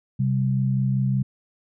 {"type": "tone pair together", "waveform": "sine", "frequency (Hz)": [131.08, 196.4], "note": ["C3", "G3"], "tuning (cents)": [4, 4], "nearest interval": "perfect fifth", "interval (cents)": 700, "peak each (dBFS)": [-20, -25], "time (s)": [0.19, 1.23], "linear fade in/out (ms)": 10, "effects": []}